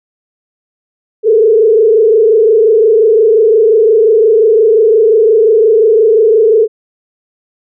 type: tone with frequency modulation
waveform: sine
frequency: 440 Hz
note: A4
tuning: in tune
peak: -4 dBFS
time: 1.23-6.68 s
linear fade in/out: 50 ms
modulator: 25.7 Hz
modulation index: 1.1
effects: none